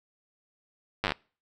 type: slowing click train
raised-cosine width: 0.3 ms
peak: -11 dBFS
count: 8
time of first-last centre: 1.04-1.12 s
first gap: 9 ms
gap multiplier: 1.08
effects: noise-tail reverb RT60 0.4 s tail -26 dB re dry